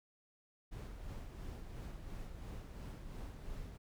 brown noise with tremolo, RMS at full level -45 dBFS, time 0.71-3.78 s, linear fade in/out 20 ms, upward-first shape sine, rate 2.9 Hz, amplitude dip 40%, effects none

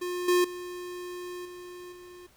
square tone with level steps, 357.1 Hz, F4, 39 cents sharp, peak -31 / -21 / -37 / -42 / -46 dBFS, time 0.01-2.27 s, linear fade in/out 10 ms, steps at 0.28 / 0.44 / 1.45 / 1.92 s, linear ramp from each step 5 ms, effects pink hiss -61 dBFS RMS until 2.36 s

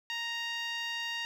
10% pulse tone with band-pass filter, 932.3 Hz, A#5, in tune, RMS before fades -36 dBFS, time 0.1-1.25 s, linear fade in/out 0 ms, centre 2300 Hz, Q 1.1, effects none

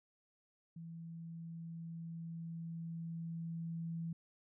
sine tone with level ramp, 165.8 Hz, E3, 10 cents sharp, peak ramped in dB -46 to -38 dBFS, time 0.76-4.13 s, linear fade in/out 5 ms, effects none

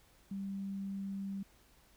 sine tone, 196 Hz, G3, in tune, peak -37 dBFS, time 0.31-1.43 s, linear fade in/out 5 ms, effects added 50 Hz sine -70 dBFS peak until 1.96 s + pink hiss -66 dBFS RMS until 1.96 s

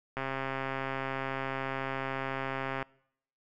click train, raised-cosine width 0.5 ms, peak -19 dBFS, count 357, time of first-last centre 0.17-2.827 s, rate 134 Hz, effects noise-tail reverb RT60 0.7 s tail -24 dB re dry

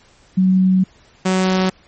sine / sawtooth tone pair in turn, 186.9 / 186.9 Hz, F#3 / F#3, +18 / +18 cents, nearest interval unison, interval 0 cents, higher neither, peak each -10 dBFS, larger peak neither, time 0.37-0.84 / 1.25-1.7 s, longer first, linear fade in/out 10 ms, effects pink hiss -51 dBFS RMS until 1.87 s + MP3 32 kbps

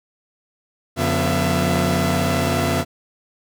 sawtooth tone cluster, 89.6 / 143.8 / 178.6 / 245 / 670 Hz, F2 / D3 / F3 / B3 / E5, +45 / -36 / +39 / -14 / +28 cents, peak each -20 dBFS, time 0.96-2.85 s, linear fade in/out 50 ms, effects none

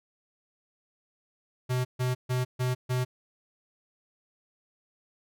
square tone bursts, 126.3 Hz, B2, 39 cents sharp, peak -26 dBFS, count 5, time 1.69-3.05 s, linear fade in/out 20 ms, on 160 ms, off 140 ms, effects none

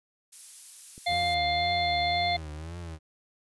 violet noise, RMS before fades -41 dBFS, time 0.32-1.35 s, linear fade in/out 10 ms
clicks, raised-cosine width 3 ms, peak -35 dBFS, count 3, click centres 0.979 / 1.127 / 1.232 s
harmonic tone, 701 Hz, F5, 6 cents sharp, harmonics 1 / 3 / 5 / 6, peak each -26 / -31 / -33 / -34 dBFS, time 1.06-2.37 s, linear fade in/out 10 ms
35% pulse tone with vibrato, 81 Hz, E2, 30 cents flat, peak -35 dBFS, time 1.07-2.99 s, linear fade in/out 50 ms, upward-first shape triangle, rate 1.9 Hz, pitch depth 150 cents each way
effects resampled to 24000 Hz

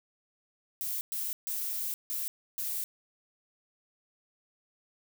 violet noise bursts at uneven times, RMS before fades -34 dBFS, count 5, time 0.81-1.01 / 1.12-1.33 / 1.47-1.94 / 2.1-2.28 / 2.58-2.84 s, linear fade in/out 0 ms, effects none

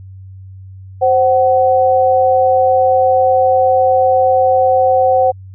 sine tone pair together, 523.3 / 751.5 Hz, C5 / F#5, 0 / +27 cents, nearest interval tritone, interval 627 cents, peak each -11 dBFS, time 1.01-5.32 s, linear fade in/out 20 ms, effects added 95 Hz sine -31 dBFS peak until 5.54 s

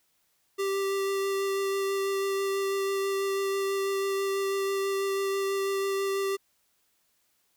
square tone with vibrato, 392 Hz, G4, in tune, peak -27 dBFS, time 0.58-6.37 s, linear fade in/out 20 ms, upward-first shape sine, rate 6.1 Hz, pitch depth 9 cents each way, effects white hiss -71 dBFS RMS until 7.56 s

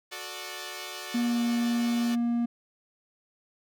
5% pulse chord, D major, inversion first, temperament equal with one note detuned, 366.2 / 440 / 587.3 Hz, F#4 / A4 / D5, -18 / 0 / 0 cents, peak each -29 / -31 / -29 dBFS, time 0.11-2.16 s, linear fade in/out 20 ms
triangle tone with pitch glide, 238.7 to 236.5 Hz, A#3 to A#3, +41 to +25 cents, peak -22 dBFS, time 1.14-2.46 s, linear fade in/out 10 ms, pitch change -16 cents, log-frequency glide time 1.25-1.41 s
effects none

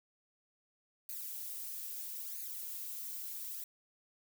violet noise with flanger, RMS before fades -43 dBFS, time 1.09-3.64 s, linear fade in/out 2 ms, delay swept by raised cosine 0.45 to 4.15 ms, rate 0.77 Hz, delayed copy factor +0.95, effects none

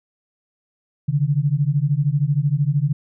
sine beating tone pair, 138 / 151 Hz, C#3 / D3, -7 / +48 cents, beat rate 13 Hz, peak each -19 dBFS, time 1.08-2.93 s, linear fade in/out 10 ms, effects none

